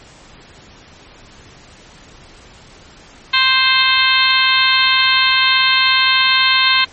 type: harmonic tone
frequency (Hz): 523.3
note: C5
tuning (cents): 0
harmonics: 2 / 3 / 4 / 5 / 6 / 7 / 8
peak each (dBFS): -18 / -18 / -18 / -18 / -18 / -18 / -18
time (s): 3.33-6.85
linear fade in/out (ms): 10
effects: pink hiss -42 dBFS RMS until 6.92 s + MP3 32 kbps